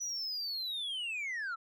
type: linear sweep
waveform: sine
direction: down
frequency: 5950 to 1295 Hz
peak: -32 dBFS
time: 0-1.56 s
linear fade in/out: 20 ms
effects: tanh soft clip ceiling -34 dBFS